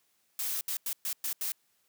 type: noise bursts at uneven times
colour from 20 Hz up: blue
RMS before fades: -33 dBFS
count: 6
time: 0.39-0.61 / 0.68-0.77 / 0.86-0.93 / 1.05-1.13 / 1.24-1.33 / 1.41-1.52 s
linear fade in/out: 2 ms
effects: white hiss -72 dBFS RMS until 1.88 s + high-pass 100 Hz 12 dB/octave